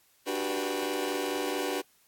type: chord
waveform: sawtooth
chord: G major seventh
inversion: second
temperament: just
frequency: 294 / 367.5 / 392 / 490 Hz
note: D4 / F#4 / G4 / B4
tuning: +2 / -12 / 0 / -14 cents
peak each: -31 dBFS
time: 0.26-1.82 s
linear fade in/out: 20 ms
effects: white hiss -65 dBFS RMS until 2.07 s + AAC 64 kbps